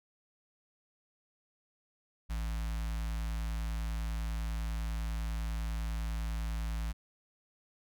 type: tone with notch filter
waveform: square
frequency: 55 Hz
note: A1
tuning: in tune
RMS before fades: -35 dBFS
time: 2.29-6.93 s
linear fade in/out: 20 ms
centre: 400 Hz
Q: 0.55
effects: none